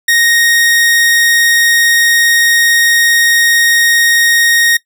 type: tone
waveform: sawtooth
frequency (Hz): 1864.7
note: A#6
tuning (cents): 0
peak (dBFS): -4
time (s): 0.08-4.77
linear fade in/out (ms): 5
effects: noise-tail reverb RT60 0.1 s tail -20 dB re dry